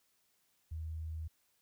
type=tone; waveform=sine; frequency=79.7 Hz; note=D#2; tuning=42 cents sharp; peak=-38 dBFS; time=0.71-1.28 s; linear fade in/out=10 ms; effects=white hiss -75 dBFS RMS until 1.61 s